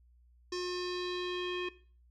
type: tone with low-pass filter sweep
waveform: square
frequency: 359 Hz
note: F4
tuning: 48 cents sharp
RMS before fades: -36 dBFS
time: 0.52-1.69 s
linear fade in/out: 5 ms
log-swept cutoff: 5500 to 2900 Hz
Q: 4.4
effects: noise-tail reverb RT60 0.4 s tail -17 dB re dry + added 60 Hz sine -60 dBFS peak until 2.1 s